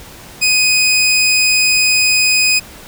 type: tone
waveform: 20% pulse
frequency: 2500 Hz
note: D#7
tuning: 8 cents sharp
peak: -5 dBFS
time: 0.41-2.6 s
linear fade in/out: 20 ms
effects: pink hiss -36 dBFS RMS until 2.87 s